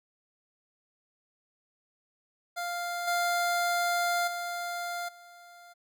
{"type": "tone with level steps", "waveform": "25% pulse", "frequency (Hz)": 698.5, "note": "F5", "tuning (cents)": 0, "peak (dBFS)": [-28, -22, -29, -46], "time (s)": [2.56, 5.74], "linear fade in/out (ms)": 20, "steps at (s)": [3.07, 4.27, 5.08], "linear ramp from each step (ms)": 10, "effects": []}